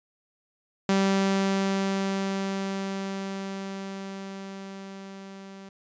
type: tone with level ramp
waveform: sawtooth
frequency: 194.5 Hz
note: G3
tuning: 13 cents flat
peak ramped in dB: -16 to -38 dBFS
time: 0.89-5.69 s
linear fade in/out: 2 ms
effects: resampled to 16000 Hz